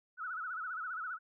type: tone with vibrato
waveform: sine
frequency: 1381 Hz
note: F6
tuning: 20 cents flat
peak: -37 dBFS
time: 0.17-1.19 s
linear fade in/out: 50 ms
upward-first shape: sine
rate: 15 Hz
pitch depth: 150 cents each way
effects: none